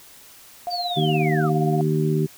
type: tone with tremolo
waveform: sine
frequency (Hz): 707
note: F5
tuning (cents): +21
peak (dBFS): -22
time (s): 0.67-1.81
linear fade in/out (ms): 0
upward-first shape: triangle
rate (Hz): 17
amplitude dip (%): 70
type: linear sweep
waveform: sine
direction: down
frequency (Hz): 4699 to 1135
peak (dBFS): -27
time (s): 0.7-1.5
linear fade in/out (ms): 20
type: harmonic tone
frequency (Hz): 77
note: D#2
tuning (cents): -17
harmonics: 2 / 3 / 4 / 5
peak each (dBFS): -20 / -27 / -29 / -24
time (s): 0.96-2.27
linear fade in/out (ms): 20
effects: white hiss -47 dBFS RMS until 2.37 s